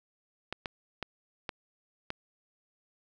clicks, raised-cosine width 0.3 ms, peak -18 dBFS, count 5, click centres 0.526 / 0.658 / 1.027 / 1.492 / 2.104 s, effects none

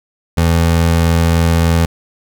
25% pulse tone, 83.3 Hz, E2, 19 cents sharp, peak -6 dBFS, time 0.37-1.86 s, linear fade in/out 10 ms, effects none

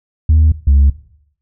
sine tone pair in turn, 77.9 / 69.73 Hz, D#2 / C#2, +3 / +11 cents, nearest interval major second, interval 192 cents, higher first, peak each -4 dBFS, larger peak neither, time 0.29-0.52 / 0.67-0.9 s, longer neither, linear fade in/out 5 ms, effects noise-tail reverb RT60 0.7 s tail -18 dB re dry + tanh soft clip ceiling -4 dBFS

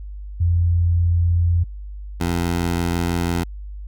sine / 15% pulse tone pair in turn, 86.1 / 86.1 Hz, F2 / F2, -24 / -24 cents, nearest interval unison, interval 0 cents, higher neither, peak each -14 / -13 dBFS, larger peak second, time 0.4-1.64 / 2.2-3.44 s, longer neither, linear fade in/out 10 ms, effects added 50 Hz sine -30 dBFS peak until 3.87 s

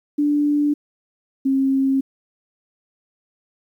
sine tone pair in turn, 292.9 / 269.1 Hz, D4 / C4, -5 / +49 cents, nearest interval minor second, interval 146 cents, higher first, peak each -15 dBFS, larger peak neither, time 0.18-0.74 / 1.45-2.01 s, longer neither, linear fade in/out 10 ms, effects 9-bit

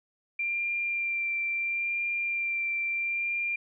sine tone with vibrato, 2373 Hz, D7, 17 cents sharp, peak -27 dBFS, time 0.39-3.56 s, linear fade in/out 5 ms, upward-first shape sine, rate 0.74 Hz, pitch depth 14 cents each way, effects none

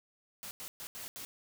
white noise bursts at uneven times, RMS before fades -44 dBFS, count 5, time 0.43-0.51 / 0.6-0.68 / 0.8-0.87 / 0.95-1.08 / 1.16-1.25 s, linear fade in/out 0 ms, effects none

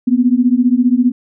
sine beating tone pair, 240 / 255 Hz, B3 / C4, -49 / -44 cents, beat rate 15 Hz, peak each -12 dBFS, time 0.07-1.12 s, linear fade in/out 10 ms, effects none

